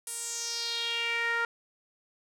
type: tone with band-pass filter sweep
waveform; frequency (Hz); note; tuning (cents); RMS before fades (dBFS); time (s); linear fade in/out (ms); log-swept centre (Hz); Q
sawtooth; 466.2; A#4; 0; -32; 0.07-1.45; 2; 9900 to 1500; 3.9
effects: none